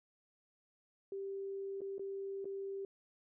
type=tone with dropouts; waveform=sine; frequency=392 Hz; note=G4; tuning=in tune; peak=-39 dBFS; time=1.12-2.85 s; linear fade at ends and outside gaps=2 ms; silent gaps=1.807-1.816 / 1.982-1.994 / 2.445-2.454 s; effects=none